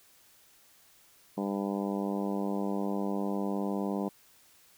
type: harmonic tone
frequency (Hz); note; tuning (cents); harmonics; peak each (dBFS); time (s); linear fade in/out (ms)
99.7; G2; +30; 2 / 3 / 4 / 5 / 6 / 7 / 8 / 9 / 10; -32 / -36 / -38 / -40 / -42 / -43 / -44 / -45 / -46; 1.37-4.09; 10
effects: white hiss -61 dBFS RMS until 4.77 s